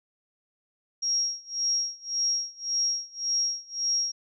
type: tone with tremolo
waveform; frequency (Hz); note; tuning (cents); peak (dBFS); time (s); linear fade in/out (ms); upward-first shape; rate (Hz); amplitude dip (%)
sine; 5600; F8; +4; -22; 1.02-4.12; 10; sine; 1.8; 95
effects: none